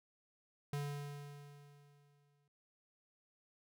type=tone with exponential decay; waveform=square; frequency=144 Hz; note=D3; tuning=34 cents flat; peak=-37 dBFS; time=0.73-2.48 s; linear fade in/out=2 ms; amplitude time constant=380 ms; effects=none